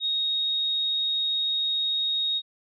sine tone, 3747 Hz, A#7, 8 cents sharp, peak -23 dBFS, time 0-2.42 s, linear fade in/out 50 ms, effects none

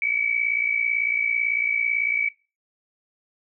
sine tone pair together, 2243 / 2301 Hz, C#7 / D7, +20 / -36 cents, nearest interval unison, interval 44 cents, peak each -24 / -23 dBFS, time 0.02-2.29 s, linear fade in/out 2 ms, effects noise-tail reverb RT60 0.3 s tail -19 dB re dry

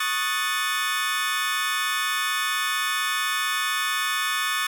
25% pulse chord, D# half-diminished seventh, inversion third, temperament equal, 1108.7 / 1244.5 / 1480 / 1760 Hz, C#6 / D#6 / F#6 / A6, 0 / 0 / 0 / 0 cents, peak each -26 / -25 / -28 / -23 dBFS, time 0-4.67 s, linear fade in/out 5 ms, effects none

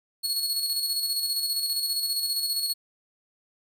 sawtooth tone with tremolo, 4349 Hz, C#8, 34 cents flat, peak -21 dBFS, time 0.23-2.74 s, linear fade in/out 20 ms, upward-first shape square, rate 15 Hz, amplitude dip 40%, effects none

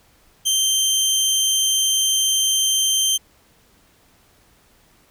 20% pulse tone, 3137 Hz, G7, 1 cent sharp, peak -11 dBFS, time 0.45-3.18 s, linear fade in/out 20 ms, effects pink hiss -56 dBFS RMS until 5.1 s

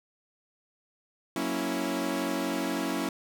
sawtooth chord, F# dominant seventh, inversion none, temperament equal, 185 / 233.1 / 277.2 / 329.6 Hz, F#3 / A#3 / C#4 / E4, 0 / 0 / 0 / 0 cents, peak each -33 / -32 / -28 / -29 dBFS, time 1.36-3.09 s, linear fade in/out 2 ms, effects none

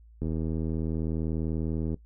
click train, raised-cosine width 3 ms, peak -19 dBFS, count 139, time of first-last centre 0.22-1.943 s, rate 80.1 Hz, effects noise-tail reverb RT60 0.1 s tail -17 dB re dry + added 56 Hz sine -50 dBFS peak until 2.05 s

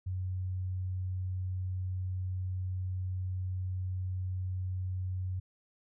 sine tone, 92.5 Hz, F#2, in tune, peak -32 dBFS, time 0.06-5.4 s, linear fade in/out 10 ms, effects none

